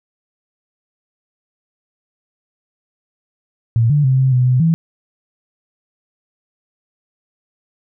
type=tone with pitch steps; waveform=sine; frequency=115.1 / 146.9 / 131.2 / 132 / 125.7 / 126.8 / 163.9 Hz; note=A#2 / D3 / C3 / C3 / B2 / B2 / E3; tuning=-22 / +1 / +5 / +16 / +31 / +46 / -10 cents; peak=-10 dBFS; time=3.76-4.74 s; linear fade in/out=0 ms; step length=140 ms; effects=none

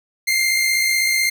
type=tone pair together; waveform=sawtooth; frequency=2098 / 2154 Hz; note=C7 / C7; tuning=+4 / +50 cents; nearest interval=unison; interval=46 cents; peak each=-13 / -21 dBFS; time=0.27-1.3 s; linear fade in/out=10 ms; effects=none

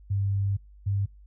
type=tone pair in turn; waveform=sine; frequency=99.1 / 99.47 Hz; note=G2 / G2; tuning=+19 / +26 cents; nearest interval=unison; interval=7 cents; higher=second; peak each=-23 / -23 dBFS; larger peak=neither; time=0.1-0.57 / 0.86-1.06 s; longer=first; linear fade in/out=10 ms; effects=noise-tail reverb RT60 0.2 s tail -25 dB re dry + added 50 Hz sine -48 dBFS peak until 1.26 s

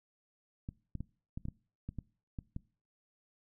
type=clicks; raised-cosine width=5 ms; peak=-27 dBFS; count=10; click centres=0.689 / 0.953 / 1.006 / 1.375 / 1.454 / 1.485 / 1.89 / 1.987 / 2.388 / 2.564 s; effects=noise-tail reverb RT60 0.4 s tail -22 dB re dry

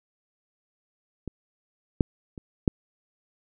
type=clicks; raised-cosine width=3 ms; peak=-20 / -6 / -26 / -6 dBFS; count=4; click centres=1.277 / 2.008 / 2.378 / 2.678 s; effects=none

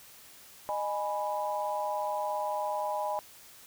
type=chord; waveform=sine; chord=G# minor; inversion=second; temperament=equal with one note detuned; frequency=613.3 / 830.6 / 987.8 Hz; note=D#5 / G#5 / B5; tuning=-25 / 0 / 0 cents; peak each=-34 / -33 / -35 dBFS; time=0.69-3.19 s; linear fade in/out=0 ms; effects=white hiss -53 dBFS RMS until 3.66 s

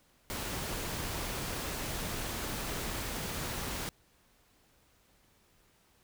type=noise; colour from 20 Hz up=pink; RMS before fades=-37 dBFS; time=0.3-3.89 s; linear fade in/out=0 ms; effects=pink hiss -67 dBFS RMS until 6.03 s

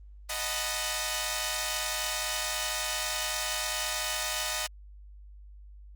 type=chord; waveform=5% pulse; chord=B dominant seventh; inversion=first; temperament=equal; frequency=622.3 / 740 / 880 / 987.8 Hz; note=D#5 / F#5 / A5 / B5; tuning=0 / 0 / 0 / 0 cents; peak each=-22 / -25 / -25 / -25 dBFS; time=0.29-4.67 s; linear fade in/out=10 ms; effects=added 50 Hz sine -46 dBFS peak until 5.95 s + Opus 24 kbps

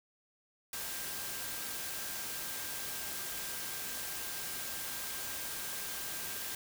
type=tone in noise; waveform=sine; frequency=1589 Hz; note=G6; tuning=23 cents sharp; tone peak=-51 dBFS; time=0.73-6.55 s; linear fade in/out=2 ms; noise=white; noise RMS=-40 dBFS; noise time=0.73-6.55 s; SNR=-14 dB; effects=none

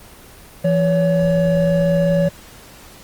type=tone pair together; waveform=triangle; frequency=168.9 / 565.2 Hz; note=E3 / C#5; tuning=+42 / +34 cents; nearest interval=octave + major sixth; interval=2092 cents; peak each=-14 dBFS; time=0.64-2.29 s; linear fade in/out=10 ms; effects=pink hiss -42 dBFS RMS until 3.03 s + Opus 24 kbps

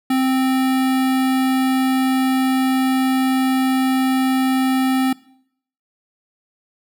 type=tone with notch filter; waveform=square; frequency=261.6 Hz; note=C4; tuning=in tune; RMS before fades=-17 dBFS; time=0.1-5.13 s; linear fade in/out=5 ms; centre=6100 Hz; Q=1.6; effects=noise-tail reverb RT60 0.7 s tail -22 dB re dry

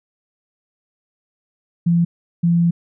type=tone bursts at uneven times; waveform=sine; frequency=170.5 Hz; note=F3; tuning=41 cents flat; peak=-12 dBFS; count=2; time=1.86-2.05 / 2.43-2.71 s; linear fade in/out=10 ms; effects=none

